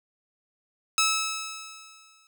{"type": "tone with exponential decay", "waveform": "10% pulse", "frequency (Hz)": 1300, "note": "E6", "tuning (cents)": -24, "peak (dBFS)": -11, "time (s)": [0.98, 2.27], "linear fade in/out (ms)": 1, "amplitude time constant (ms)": 280, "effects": []}